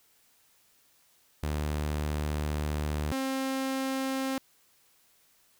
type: tone pair in turn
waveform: sawtooth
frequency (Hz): 75 / 266.2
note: D2 / C4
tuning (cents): +37 / +30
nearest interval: octave + minor seventh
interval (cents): 2193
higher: second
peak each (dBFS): -25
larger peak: neither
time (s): 1.43-3.12 / 3.12-4.38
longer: first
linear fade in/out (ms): 0
effects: white hiss -65 dBFS RMS until 5.59 s